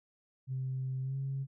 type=tone with pitch glide; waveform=sine; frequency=130.81 to 135.81 Hz; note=C3 to C#3; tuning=0 to -35 cents; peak=-32 dBFS; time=0.47-1.47 s; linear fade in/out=50 ms; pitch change=+65 cents; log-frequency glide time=1.02-1.16 s; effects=tanh soft clip ceiling -28 dBFS